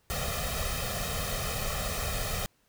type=noise with comb filter; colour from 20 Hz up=pink; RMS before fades=-32 dBFS; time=0.1-2.46 s; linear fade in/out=0 ms; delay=1.6 ms; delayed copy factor=+0.95; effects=pink hiss -69 dBFS RMS until 2.68 s